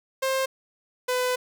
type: tone pair in turn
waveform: sawtooth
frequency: 530 / 501.8 Hz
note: C5 / B4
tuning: +22 / +28 cents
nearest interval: minor second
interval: 94 cents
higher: first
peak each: -19 dBFS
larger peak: neither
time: 0.22-0.46 / 1.08-1.36 s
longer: second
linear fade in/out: 10 ms
effects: none